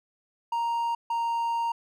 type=tone pair in turn; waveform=triangle; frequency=933 / 929.5 Hz; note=A#5 / A#5; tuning=+1 / -5 cents; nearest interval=unison; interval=6 cents; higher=first; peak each=-23 dBFS; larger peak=neither; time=0.52-0.95 / 1.1-1.72 s; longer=second; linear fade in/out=5 ms; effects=none